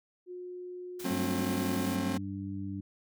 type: tone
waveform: sine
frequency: 360 Hz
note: F#4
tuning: 47 cents flat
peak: -39 dBFS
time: 0.26-1.87 s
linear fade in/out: 50 ms
type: noise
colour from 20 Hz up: white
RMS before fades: -45 dBFS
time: 0.99-1.96 s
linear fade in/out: 10 ms
type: chord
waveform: 40% pulse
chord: F# diminished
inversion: none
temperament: just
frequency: 185 / 222 / 266.4 Hz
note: F#3 / A3 / C4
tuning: 0 / +16 / +31 cents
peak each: -35 / -36 / -32 dBFS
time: 1.04-2.18 s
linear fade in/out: 10 ms
type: harmonic tone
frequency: 97.7 Hz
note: G2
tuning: 5 cents flat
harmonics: 1 / 2 / 3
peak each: -39 / -39 / -39 dBFS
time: 1.1-2.81 s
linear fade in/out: 10 ms
effects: none